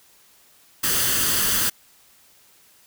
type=noise with comb filter; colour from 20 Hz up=white; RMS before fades=-21 dBFS; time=0.83-1.7 s; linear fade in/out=10 ms; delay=0.64 ms; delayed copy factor=+0.55; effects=white hiss -55 dBFS RMS until 2.86 s